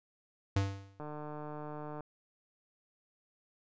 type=tone with exponential decay; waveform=square; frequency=98.2 Hz; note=G2; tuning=4 cents sharp; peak=-26 dBFS; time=0.56-1 s; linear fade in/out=5 ms; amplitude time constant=94 ms
type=click train; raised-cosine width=1 ms; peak=-30 dBFS; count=152; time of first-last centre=1-2.007 s; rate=150 Hz
effects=resampled to 16000 Hz